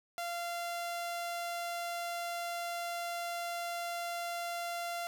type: tone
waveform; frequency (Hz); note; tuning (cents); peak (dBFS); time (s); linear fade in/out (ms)
sawtooth; 690; F5; -21; -32; 0.18-5.07; 0
effects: none